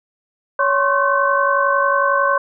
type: tone cluster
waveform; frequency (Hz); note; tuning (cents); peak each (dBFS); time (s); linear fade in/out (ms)
sine; 561 / 1051 / 1102 / 1528; C#5 / C6 / C#6 / G6; +21 / +7 / -11 / -45; -19; 0.59-2.38; 5
effects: none